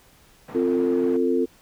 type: band-pass noise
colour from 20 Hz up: pink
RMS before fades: -40 dBFS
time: 0.48-1.17 s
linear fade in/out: 5 ms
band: 170 to 1300 Hz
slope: 12 dB/octave
type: chord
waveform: sine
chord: F major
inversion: second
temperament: equal with one note detuned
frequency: 261.6 / 349.2 / 448.7 Hz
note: C4 / F4 / A4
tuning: 0 / 0 / +34 cents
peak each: -23 dBFS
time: 0.54-1.46 s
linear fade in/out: 20 ms
effects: pink hiss -55 dBFS RMS until 1.61 s